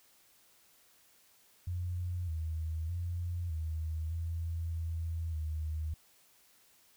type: tone with pitch steps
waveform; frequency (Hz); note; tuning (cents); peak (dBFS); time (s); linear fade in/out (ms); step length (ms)
sine; 88.7 / 80 / 87 / 79.4 / 83 / 82.3 / 77.9; F2 / D#2 / F2 / D#2 / E2 / E2 / D#2; +27 / +49 / -6 / +36 / +12 / -2 / +3; -33; 1.67-5.94; 5; 610
effects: white hiss -65 dBFS RMS until 6.96 s